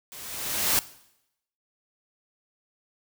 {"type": "noise with level ramp", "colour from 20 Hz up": "white", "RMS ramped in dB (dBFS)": [-43, -21], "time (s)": [0.12, 0.79], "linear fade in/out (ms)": 0, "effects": ["noise-tail reverb RT60 0.8 s tail -18 dB re dry"]}